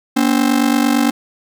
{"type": "ring-modulated tone", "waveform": "45% pulse", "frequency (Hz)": 262.7, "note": "C4", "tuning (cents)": 7, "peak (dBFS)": -9, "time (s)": [0.16, 1.11], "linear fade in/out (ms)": 10, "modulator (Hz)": 24.4, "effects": []}